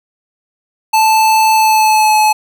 square tone with pitch glide, 877 to 857.5 Hz, A5 to A5, -6 to -45 cents, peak -8 dBFS, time 0.93-2.33 s, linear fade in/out 10 ms, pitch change -39 cents, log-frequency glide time 1.52-2.17 s, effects 7-bit

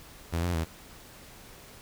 sawtooth tone with pitch steps, 83.9 / 88 / 81.4 Hz, E2 / F2 / E2, +31 / +14 / -21 cents, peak -23 dBFS, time 0.32-0.65 s, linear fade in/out 20 ms, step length 110 ms, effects pink hiss -50 dBFS RMS until 1.81 s

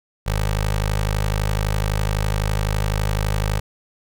15% pulse tone with notch filter, 51.91 Hz, G#1, in tune, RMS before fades -21 dBFS, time 0.26-3.6 s, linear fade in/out 10 ms, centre 250 Hz, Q 0.79, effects none

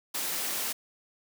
white high-pass noise, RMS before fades -32 dBFS, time 0.14-0.73 s, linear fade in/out 10 ms, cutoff 190 Hz, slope 12 dB/octave, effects none

